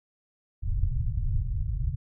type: low-pass noise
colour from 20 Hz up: pink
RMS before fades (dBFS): -27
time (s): 0.62-1.96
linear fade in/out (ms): 20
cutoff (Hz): 130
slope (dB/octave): 48
effects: none